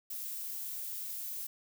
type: noise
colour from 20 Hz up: violet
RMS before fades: -40 dBFS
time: 0.1-1.47 s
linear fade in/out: 5 ms
effects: none